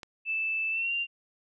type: click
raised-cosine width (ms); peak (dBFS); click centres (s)
0.2; -24; 0.032
type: tone with pitch glide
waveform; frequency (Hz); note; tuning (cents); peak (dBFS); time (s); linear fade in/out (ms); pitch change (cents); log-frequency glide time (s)
sine; 2637 to 2779; E7 to F7; 0 to -9; -27; 0.25-1.07; 50; +91; 0.71-0.93
effects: none